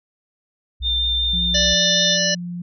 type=tone; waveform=sine; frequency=63.3 Hz; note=B1; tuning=43 cents sharp; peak=-24 dBFS; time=0.8-1.75 s; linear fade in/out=20 ms
type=tone with vibrato; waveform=sine; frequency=3600 Hz; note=A7; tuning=39 cents sharp; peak=-18 dBFS; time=0.82-2.18 s; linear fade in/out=50 ms; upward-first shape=triangle; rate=5.2 Hz; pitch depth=13 cents each way
type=tone with pitch glide; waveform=sine; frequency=177 to 175.17 Hz; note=F3 to F3; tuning=+23 to +6 cents; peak=-26 dBFS; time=1.33-2.62 s; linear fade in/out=5 ms; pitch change=-17 cents; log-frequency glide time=1.72-2.51 s
type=harmonic tone; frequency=588 Hz; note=D5; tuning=2 cents sharp; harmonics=1 / 3 / 5 / 7 / 9 / 10; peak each=-24 / -24 / -24 / -24 / -24 / -24 dBFS; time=1.54-2.35 s; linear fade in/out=10 ms
effects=none